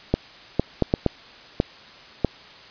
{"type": "clicks", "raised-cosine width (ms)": 2, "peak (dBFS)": -4, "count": 7, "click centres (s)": [0.14, 0.596, 0.823, 0.939, 1.063, 1.601, 2.247], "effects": ["white hiss -45 dBFS RMS until 2.7 s", "resampled to 11025 Hz"]}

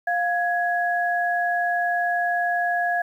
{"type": "tone pair together", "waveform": "sine", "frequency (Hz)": [702.7, 1670], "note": ["F5", "G#6"], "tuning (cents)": [10, 9], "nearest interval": "octave + minor third", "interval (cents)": 1499, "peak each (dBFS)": [-22, -24], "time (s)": [0.07, 3.02], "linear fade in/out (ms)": 5, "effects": ["9-bit"]}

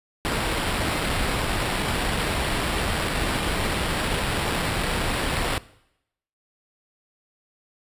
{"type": "noise with sample-and-hold", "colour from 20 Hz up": "pink", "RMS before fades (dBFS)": -25, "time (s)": [0.25, 5.58], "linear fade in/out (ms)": 0, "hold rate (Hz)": 6300, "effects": ["noise-tail reverb RT60 0.8 s tail -20 dB re dry", "resampled to 32000 Hz"]}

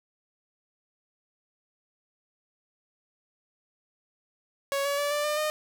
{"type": "tone with pitch steps", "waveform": "sawtooth", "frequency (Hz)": [556, 566.7, 577.6, 588.7, 600.1, 611.6], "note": ["C#5", "C#5", "D5", "D5", "D5", "D#5"], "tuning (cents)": [5, 38, -29, 4, 37, -30], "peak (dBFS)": -22, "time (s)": [4.72, 5.5], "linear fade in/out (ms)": 0, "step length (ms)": 130, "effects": []}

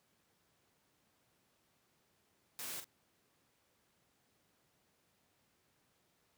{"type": "noise with echo", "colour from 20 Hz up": "white", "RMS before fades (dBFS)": -44, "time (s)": [2.59, 2.8], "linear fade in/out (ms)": 0, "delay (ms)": 43, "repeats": 1, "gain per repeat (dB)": -8, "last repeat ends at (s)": 2.843, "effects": ["pink hiss -75 dBFS RMS until 6.37 s", "high-pass 100 Hz 12 dB/octave"]}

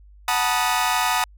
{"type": "chord", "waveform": "sawtooth", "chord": "B dominant seventh", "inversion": "second", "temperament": "equal with one note detuned", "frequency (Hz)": [740, 880, 971.9, 1244.5], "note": ["F#5", "A5", "B5", "D#6"], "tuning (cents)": [0, 0, -28, 0], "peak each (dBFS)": -21, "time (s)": [0.28, 1.24], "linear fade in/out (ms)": 2, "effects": ["added 50 Hz sine -45 dBFS peak until 1.37 s"]}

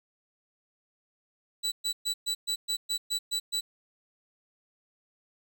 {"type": "tone bursts", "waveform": "35% pulse", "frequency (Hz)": 3951, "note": "B7", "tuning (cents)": 0, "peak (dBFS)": -25, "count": 10, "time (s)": [1.63, 3.61], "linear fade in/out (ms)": 20, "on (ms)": 90, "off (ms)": 120, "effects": []}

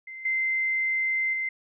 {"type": "tone with level steps", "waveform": "sine", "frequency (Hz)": 2077, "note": "C7", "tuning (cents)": -13, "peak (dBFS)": [-37, -23, -26], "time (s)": [0.07, 1.49], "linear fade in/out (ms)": 5, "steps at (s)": [0.25, 1.33], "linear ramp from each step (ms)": 5, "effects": []}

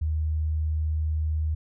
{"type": "tone", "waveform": "sine", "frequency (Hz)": 77.78, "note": "D#2", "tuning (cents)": 0, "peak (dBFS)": -23, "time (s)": [0.01, 1.55], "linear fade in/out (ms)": 10, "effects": []}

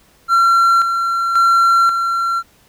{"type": "tone with tremolo", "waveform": "triangle", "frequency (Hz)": 1364, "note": "F6", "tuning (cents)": -41, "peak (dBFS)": -7, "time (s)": [0.28, 2.43], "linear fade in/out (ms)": 50, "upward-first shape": "square", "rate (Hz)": 0.93, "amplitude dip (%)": 50, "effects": ["pink hiss -52 dBFS RMS until 2.68 s"]}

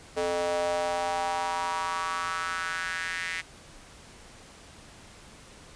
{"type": "tone with high-pass filter sweep", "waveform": "square", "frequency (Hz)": 87.2, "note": "F2", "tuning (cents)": -2, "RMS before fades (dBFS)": -30, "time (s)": [0.16, 3.42], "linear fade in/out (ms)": 20, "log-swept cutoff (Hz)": [490, 2000], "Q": 4, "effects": ["pink hiss -50 dBFS RMS until 5.75 s", "resampled to 22050 Hz"]}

